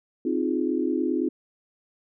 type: chord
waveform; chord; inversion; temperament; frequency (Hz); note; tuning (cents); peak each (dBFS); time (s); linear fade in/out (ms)
sine; F minor seventh; second; equal; 261.6 / 311.1 / 349.2 / 415.3; C4 / Eb4 / F4 / Ab4; 0 / 0 / 0 / 0; -27 / -27 / -27 / -32; 0.25-1.29; 5
effects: none